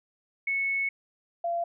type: tone pair in turn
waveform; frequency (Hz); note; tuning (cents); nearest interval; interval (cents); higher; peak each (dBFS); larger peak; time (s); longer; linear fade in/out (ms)
sine; 2204 / 684.7; C#7 / F5; -11 / -34; octave + minor sixth; 2023; first; -25 / -26; first; 0.47-0.89 / 1.44-1.64; first; 5
effects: none